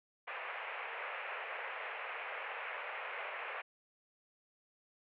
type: band-pass noise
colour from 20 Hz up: white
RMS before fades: -43 dBFS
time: 0.27-3.62 s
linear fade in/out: 10 ms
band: 460 to 2600 Hz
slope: 48 dB/octave
effects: none